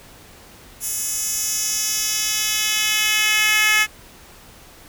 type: tone with high-pass filter sweep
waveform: 10% pulse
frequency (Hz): 427.9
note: A4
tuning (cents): -48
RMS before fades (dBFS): -20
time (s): 0.8-3.87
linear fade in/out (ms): 50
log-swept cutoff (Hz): 8800 to 2000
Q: 1.5
effects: pink hiss -45 dBFS RMS until 4.88 s